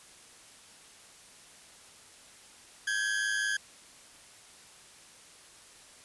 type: tone pair together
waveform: 40% pulse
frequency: 1567.6 / 1673 Hz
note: G6 / G#6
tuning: 0 / +12 cents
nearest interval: minor second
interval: 112 cents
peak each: -31 / -30 dBFS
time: 2.87-3.57 s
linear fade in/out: 5 ms
effects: white hiss -54 dBFS RMS until 6.04 s + resampled to 24000 Hz